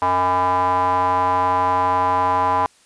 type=tone with band-pass filter; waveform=square; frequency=91.2 Hz; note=F#2; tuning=24 cents flat; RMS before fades=-18 dBFS; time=0.02-2.66 s; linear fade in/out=0 ms; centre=940 Hz; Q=9; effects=white hiss -54 dBFS RMS until 2.85 s + resampled to 22050 Hz